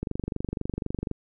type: click train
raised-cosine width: 3 ms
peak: -16 dBFS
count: 27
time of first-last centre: 0.03-1.113 s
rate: 24 Hz
effects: none